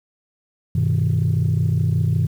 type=chord; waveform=sine; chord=G augmented; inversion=none; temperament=equal with one note detuned; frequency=98 / 123.47 / 157.46 Hz; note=G2 / B2 / D#3; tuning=0 / 0 / +21 cents; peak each=-19 dBFS; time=0.75-2.27 s; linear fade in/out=5 ms; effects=tanh soft clip ceiling -11 dBFS + 8-bit